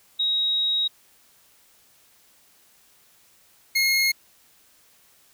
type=tone pair in turn; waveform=sine / 25% pulse; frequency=3800 / 2153 Hz; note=A#7 / C7; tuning=+33 / +49 cents; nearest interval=minor seventh; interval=984 cents; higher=first; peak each=-20 / -15 dBFS; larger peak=second; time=0.19-0.88 / 3.75-4.12 s; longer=first; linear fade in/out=10 ms; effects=white hiss -58 dBFS RMS until 5.33 s